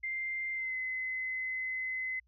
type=tone with pitch glide; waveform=sine; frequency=2093 to 2040 Hz; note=C7 to C7; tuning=0 to -44 cents; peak=-33 dBFS; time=0.03-2.2 s; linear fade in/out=10 ms; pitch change=-44 cents; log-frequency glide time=0.53-0.76 s; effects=added 60 Hz sine -66 dBFS peak until 2.27 s